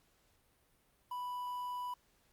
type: tone with quantisation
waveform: triangle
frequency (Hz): 987.8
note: B5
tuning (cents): 0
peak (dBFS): -36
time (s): 1.11-1.94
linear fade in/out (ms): 5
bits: 10
effects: pink hiss -72 dBFS RMS until 2.32 s + Opus 48 kbps